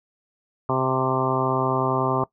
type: harmonic tone with a mistuned harmonic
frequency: 130.81 Hz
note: C3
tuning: in tune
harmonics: 1 / 2 / 3 / 4 / 5 / 6 / 7 / 8 / 9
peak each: -27 / -29 / -27 / -32 / -28 / -31 / -28 / -28 / -29 dBFS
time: 0.69-2.24 s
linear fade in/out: 2 ms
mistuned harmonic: 7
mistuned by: -19 cents
effects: noise-tail reverb RT60 0.1 s tail -20 dB re dry